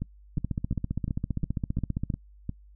two click trains, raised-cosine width 5 ms, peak -16 / -18 dBFS, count 27 / 8, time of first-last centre 0.38-2.102 / 0.02-2.493 s, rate 15.1 / 2.83 Hz, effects noise-tail reverb RT60 0.1 s tail -24 dB re dry + added 50 Hz sine -50 dBFS peak until 2.75 s

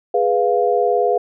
sine chord, F diminished, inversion first, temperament equal, 415.3 / 493.9 / 698.5 Hz, Ab4 / Cb5 / F5, 0 / 0 / 0 cents, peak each -18 dBFS, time 0.14-1.18 s, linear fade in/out 5 ms, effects none

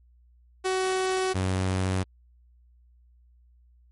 sawtooth tone pair in turn, 375 / 93.75 Hz, F#4 / F#2, +23 / +23 cents, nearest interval 2 octaves, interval 2400 cents, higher first, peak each -20 / -20 dBFS, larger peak neither, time 0.64-1.34 / 1.34-2.04 s, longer neither, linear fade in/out 20 ms, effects added 60 Hz sine -55 dBFS peak until 3.91 s + MP3 48 kbps

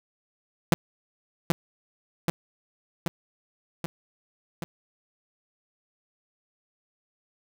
sawtooth tone with echo, 169.1 Hz, E3, 44 cents sharp, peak -12 dBFS, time 0.72-0.74 s, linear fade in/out 0 ms, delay 780 ms, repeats 5, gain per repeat -3 dB, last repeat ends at 4.64 s, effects none

